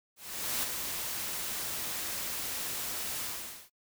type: noise with ADSR envelope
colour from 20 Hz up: white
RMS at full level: -31 dBFS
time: 0.16-3.7 s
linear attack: 470 ms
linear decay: 16 ms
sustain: -5 dB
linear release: 480 ms
effects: noise-tail reverb RT60 0.1 s tail -24 dB re dry